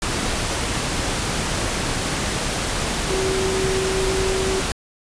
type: tone in noise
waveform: sine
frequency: 380.6 Hz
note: F#4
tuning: 49 cents sharp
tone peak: -21 dBFS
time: 3.1-4.6 s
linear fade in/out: 2 ms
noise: pink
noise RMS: -23 dBFS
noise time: 0.02-4.72 s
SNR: -1 dB
effects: resampled to 22050 Hz